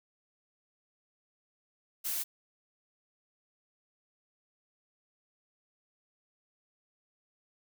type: noise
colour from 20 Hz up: blue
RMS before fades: -34 dBFS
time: 2.04-2.24 s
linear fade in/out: 20 ms
effects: none